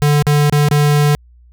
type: tone with dropouts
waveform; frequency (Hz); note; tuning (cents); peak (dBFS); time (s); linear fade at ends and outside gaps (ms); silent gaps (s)
square; 147; D3; +2; -10; 0.02-1.15; 0; 0.224-0.268 / 0.497-0.525 / 0.686-0.712
effects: added 60 Hz sine -42 dBFS peak until 1.52 s